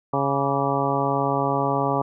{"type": "harmonic tone with a mistuned harmonic", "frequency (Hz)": 138.59, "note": "C#3", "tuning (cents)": 0, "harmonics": [1, 2, 3, 4, 5, 6, 7, 8], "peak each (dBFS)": [-28, -28, -28, -28, -28, -28, -28, -28], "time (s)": [0.13, 2.02], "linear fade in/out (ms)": 5, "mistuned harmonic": 8, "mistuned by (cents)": 74, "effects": []}